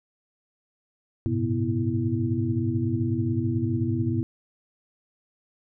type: tone cluster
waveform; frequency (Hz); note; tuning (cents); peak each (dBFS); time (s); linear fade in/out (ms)
sine; 100.5 / 111.8 / 127.8 / 245.6 / 329.5; G2 / A2 / C3 / B3 / E4; +44 / +28 / -40 / -9 / -1; -29; 1.26-4.23; 0
effects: none